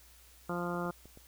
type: harmonic tone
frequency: 174.61 Hz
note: F3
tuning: in tune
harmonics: 1 / 2 / 3 / 4 / 5 / 6 / 7 / 8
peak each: -37 / -39 / -41 / -43 / -45 / -45 / -42 / -44 dBFS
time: 0.49-0.91 s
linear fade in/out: 5 ms
type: clicks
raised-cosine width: 2 ms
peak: -39 dBFS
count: 4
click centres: 0.745 / 0.859 / 1.056 / 1.174 s
effects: added 60 Hz sine -60 dBFS peak until 1.27 s + white hiss -60 dBFS RMS until 1.27 s